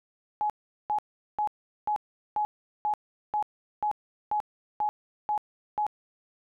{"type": "tone bursts", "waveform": "sine", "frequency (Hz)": 842, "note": "G#5", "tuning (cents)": 24, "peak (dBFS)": -24, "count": 12, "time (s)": [0.41, 5.866], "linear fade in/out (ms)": 0, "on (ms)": 88, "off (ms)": 400, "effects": []}